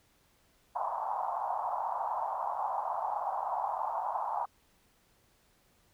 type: band-pass noise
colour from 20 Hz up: white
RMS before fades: -34 dBFS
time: 0.75-4.46 s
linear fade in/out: 10 ms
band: 710 to 1000 Hz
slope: 48 dB/octave
effects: pink hiss -68 dBFS RMS until 5.93 s